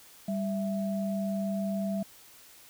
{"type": "tone pair together", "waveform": "sine", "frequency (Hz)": [197.08, 662], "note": ["G3", "E5"], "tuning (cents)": [10, 7], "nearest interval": "octave + major sixth", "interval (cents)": 2097, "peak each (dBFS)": [-29, -35], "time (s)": [0.28, 2.03], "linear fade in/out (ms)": 5, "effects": ["white hiss -54 dBFS RMS until 2.69 s"]}